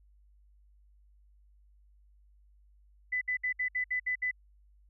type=tone bursts; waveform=sine; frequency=2000 Hz; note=B6; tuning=21 cents sharp; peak=-28 dBFS; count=8; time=3.12-4.313 s; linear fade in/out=10 ms; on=94 ms; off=63 ms; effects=added 50 Hz sine -59 dBFS peak until 4.89 s